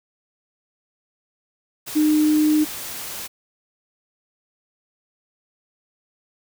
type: tone in noise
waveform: sine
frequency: 305.2 Hz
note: D#4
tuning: 33 cents flat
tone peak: -14 dBFS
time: 1.95-2.65 s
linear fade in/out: 20 ms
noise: white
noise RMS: -32 dBFS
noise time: 1.86-3.28 s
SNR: +15 dB
effects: none